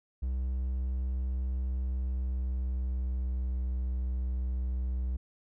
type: tone with pitch glide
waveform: triangle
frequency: 63.9 to 62.87 Hz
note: C2 to B1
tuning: -40 to +32 cents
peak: -27 dBFS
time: 0.22-5.17 s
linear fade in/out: 10 ms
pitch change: -28 cents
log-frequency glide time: 1.75-3.86 s
effects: none